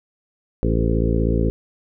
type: harmonic tone with a mistuned harmonic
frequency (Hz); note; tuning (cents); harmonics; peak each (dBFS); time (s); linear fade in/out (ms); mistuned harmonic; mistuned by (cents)
56.2; A1; +37; 1 / 2 / 3 / 4 / 5 / 6 / 7 / 8 / 9; -20 / -23 / -25 / -26 / -27 / -28 / -28 / -29 / -30; 0.63-1.5; 0; 7; +34
effects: none